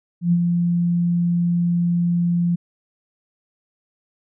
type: tone with ADSR envelope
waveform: sine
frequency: 173 Hz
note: F3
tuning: 16 cents flat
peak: -12 dBFS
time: 0.21-2.56 s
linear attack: 110 ms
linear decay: 56 ms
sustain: -4 dB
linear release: 13 ms
effects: none